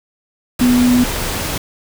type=tone in noise; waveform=sine; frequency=246.9 Hz; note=B3; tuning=in tune; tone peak=-9 dBFS; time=0.61-1.04 s; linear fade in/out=5 ms; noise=pink; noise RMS=-21 dBFS; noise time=0.59-1.58 s; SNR=+9 dB; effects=none